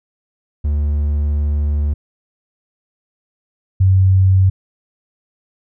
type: tone pair in turn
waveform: triangle / sine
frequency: 73.42 / 94.75 Hz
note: D2 / F#2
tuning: 0 / +42 cents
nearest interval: major third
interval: 442 cents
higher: second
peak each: -12 / -8 dBFS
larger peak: second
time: 0.64-1.94 / 3.8-4.5 s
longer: first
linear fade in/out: 10 ms
effects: none